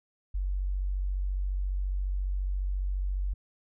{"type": "tone", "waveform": "sine", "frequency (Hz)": 47.25, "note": "F#1", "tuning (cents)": 37, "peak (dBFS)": -27, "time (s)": [0.34, 3.34], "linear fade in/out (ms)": 10, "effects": []}